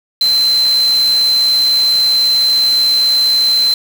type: tone in noise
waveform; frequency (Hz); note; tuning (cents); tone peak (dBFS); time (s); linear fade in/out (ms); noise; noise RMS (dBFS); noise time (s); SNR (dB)
sine; 4083; C8; -43; -9; 0.21-3.74; 2; white; -26; 0.21-3.74; +14
effects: none